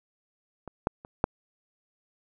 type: clicks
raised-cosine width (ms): 1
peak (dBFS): -25 / -10 / -29 / -7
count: 4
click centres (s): 0.677 / 0.871 / 1.049 / 1.241
effects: none